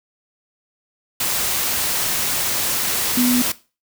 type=tone in noise; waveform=sine; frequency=246.9 Hz; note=B3; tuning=in tune; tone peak=-15 dBFS; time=3.17-3.42 s; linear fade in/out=5 ms; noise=white; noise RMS=-21 dBFS; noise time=1.2-3.52 s; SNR=+3 dB; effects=noise-tail reverb RT60 0.3 s tail -17 dB re dry